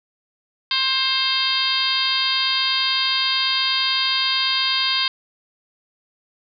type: harmonic tone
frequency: 529 Hz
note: C5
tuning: 19 cents sharp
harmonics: 2 / 3 / 4 / 5 / 6 / 7 / 8 / 9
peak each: -28 / -30 / -29 / -28 / -24 / -24 / -27 / -24 dBFS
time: 0.71-5.08 s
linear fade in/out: 2 ms
effects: none